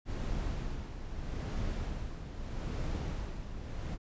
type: noise with tremolo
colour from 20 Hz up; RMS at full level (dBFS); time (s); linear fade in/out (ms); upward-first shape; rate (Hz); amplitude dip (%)
brown; -34; 0.05-3.98; 50; sine; 0.79; 60
effects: resampled to 16000 Hz